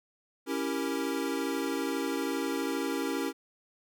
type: chord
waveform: square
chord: C# diminished seventh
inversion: none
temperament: equal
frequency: 277.2 / 329.6 / 392 / 466.2 Hz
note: C#4 / E4 / G4 / Bb4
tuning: 0 / 0 / 0 / 0 cents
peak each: -34 / -36 / -37 / -38 dBFS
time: 0.46-3.33 s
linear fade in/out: 50 ms
effects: none